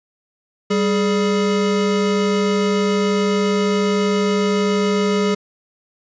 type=tone pair together; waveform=square; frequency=196.2 / 419.4 Hz; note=G3 / G#4; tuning=+2 / +17 cents; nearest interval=octave + minor second; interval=1315 cents; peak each=-19 dBFS; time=0.7-5.35 s; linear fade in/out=10 ms; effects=resampled to 16000 Hz + 9-bit